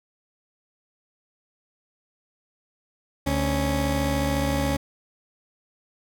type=tone pair together; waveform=20% pulse; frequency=74.04 / 277.2 Hz; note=D2 / C#4; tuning=+15 / 0 cents; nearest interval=octave + major seventh; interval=2285 cents; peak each=-20 dBFS; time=3.26-4.77 s; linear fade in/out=10 ms; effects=none